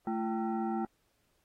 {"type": "tone with frequency modulation", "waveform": "sine", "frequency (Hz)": 220, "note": "A3", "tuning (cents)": 0, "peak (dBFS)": -30, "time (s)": [0.07, 0.85], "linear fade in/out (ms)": 2, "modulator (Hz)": 561, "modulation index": 1.2, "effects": ["pink hiss -75 dBFS RMS until 1.44 s", "AAC 48 kbps"]}